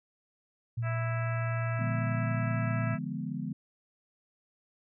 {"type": "tone", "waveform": "sine", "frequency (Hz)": 116.54, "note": "A#2", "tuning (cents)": 0, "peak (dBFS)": -29, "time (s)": [0.77, 2.95], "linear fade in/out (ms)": 10}
{"type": "harmonic tone", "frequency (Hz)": 329.6, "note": "E4", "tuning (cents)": 0, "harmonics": [2, 3, 4, 5, 6, 7, 8], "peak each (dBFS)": [-39, -48, -40, -42, -46, -48, -47], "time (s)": [0.82, 2.99], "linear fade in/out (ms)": 50}
{"type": "chord", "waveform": "sine", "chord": "D diminished seventh", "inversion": "none", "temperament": "equal with one note detuned", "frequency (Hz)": [146.83, 171.71, 207.7, 246.9], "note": ["D3", "F3", "Ab3", "Cb4"], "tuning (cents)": [0, -29, 0, 0], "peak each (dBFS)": -38, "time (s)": [1.79, 3.53], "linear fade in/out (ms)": 5}
{"effects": []}